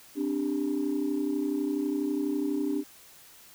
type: chord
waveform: sine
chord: C suspended second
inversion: none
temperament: equal with one note detuned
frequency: 261.6 / 293.7 / 394.3 Hz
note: C4 / D4 / G4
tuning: 0 / 0 / +10 cents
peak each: -32 / -27 / -33 dBFS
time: 0.15-2.84 s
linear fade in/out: 50 ms
effects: tanh soft clip ceiling -20 dBFS + white hiss -53 dBFS RMS until 3.54 s